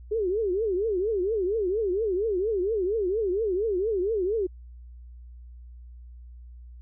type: tone with vibrato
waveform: sine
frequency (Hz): 403.4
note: G4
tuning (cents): +50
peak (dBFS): -23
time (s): 0.11-4.47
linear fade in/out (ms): 10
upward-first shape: triangle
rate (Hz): 4.3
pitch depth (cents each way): 260
effects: added 60 Hz sine -42 dBFS peak until 6.81 s